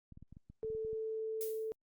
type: clicks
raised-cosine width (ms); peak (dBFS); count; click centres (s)
5; -40; 11; 0.123 / 0.174 / 0.226 / 0.326 / 0.369 / 0.5 / 0.647 / 0.702 / 0.75 / 0.849 / 0.931
type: tone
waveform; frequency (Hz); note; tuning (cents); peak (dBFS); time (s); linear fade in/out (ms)
sine; 440.9; A4; +4; -36; 0.63-1.72; 0
type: noise with exponential decay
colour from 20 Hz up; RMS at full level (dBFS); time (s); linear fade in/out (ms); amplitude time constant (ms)
violet; -40; 1.41-1.75; 0; 72
effects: Opus 48 kbps